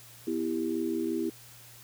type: chord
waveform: sine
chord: E minor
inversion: second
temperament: just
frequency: 247.2 / 329.6 / 395.6 Hz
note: B3 / E4 / G4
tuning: +2 / 0 / +16 cents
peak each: -34 / -30 / -34 dBFS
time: 0.27-1.3 s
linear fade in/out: 5 ms
effects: added 119 Hz sine -56 dBFS peak until 1.83 s + white hiss -52 dBFS RMS until 1.83 s

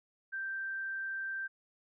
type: tone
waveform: sine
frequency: 1568 Hz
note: G6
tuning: in tune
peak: -35 dBFS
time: 0.32-1.48 s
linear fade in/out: 20 ms
effects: none

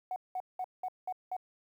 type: tone bursts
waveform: sine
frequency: 740 Hz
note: F#5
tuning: in tune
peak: -32 dBFS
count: 6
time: 0.11-1.366 s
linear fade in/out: 2 ms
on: 51 ms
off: 190 ms
effects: tanh soft clip ceiling -28 dBFS + 11-bit

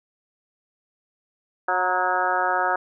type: harmonic tone with a mistuned harmonic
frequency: 182.3 Hz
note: F#3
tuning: 25 cents flat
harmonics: 2 / 3 / 4 / 5 / 6 / 7 / 8 / 9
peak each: -33 / -30 / -25 / -26 / -38 / -26 / -28 / -29 dBFS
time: 1.68-2.76 s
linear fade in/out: 5 ms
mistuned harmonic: 5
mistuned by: +35 cents
effects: none

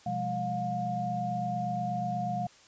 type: tone cluster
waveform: sine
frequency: 126.9 / 174.8 / 203.3 / 712 Hz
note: B2 / F3 / G#3 / F5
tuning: +47 / +2 / -37 / +33 cents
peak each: -37 / -38 / -37 / -31 dBFS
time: 0.06-2.47 s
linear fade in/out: 5 ms
effects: white hiss -57 dBFS RMS until 2.67 s + resampled to 16000 Hz

